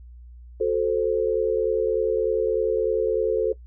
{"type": "chord", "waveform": "sine", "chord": "F# diminished", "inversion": "none", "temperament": "equal", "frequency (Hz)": [370, 440, 523.3], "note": ["F#4", "A4", "C5"], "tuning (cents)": [0, 0, 0], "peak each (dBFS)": [-26, -21, -26], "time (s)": [0.6, 3.53], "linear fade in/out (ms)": 10, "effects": ["noise-tail reverb RT60 0.1 s tail -19 dB re dry", "added 60 Hz sine -41 dBFS peak until 3.66 s"]}